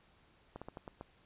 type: slowing click train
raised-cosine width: 1 ms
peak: -30 dBFS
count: 6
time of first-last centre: 0.56-1.011 s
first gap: 56 ms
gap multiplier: 1.24
effects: pink hiss -67 dBFS RMS until 1.25 s + resampled to 8000 Hz